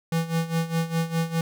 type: tone with tremolo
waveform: square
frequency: 164.81 Hz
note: E3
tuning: in tune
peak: -21 dBFS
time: 0.12-1.41 s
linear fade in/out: 2 ms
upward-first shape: sine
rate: 4.9 Hz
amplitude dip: 80%
effects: none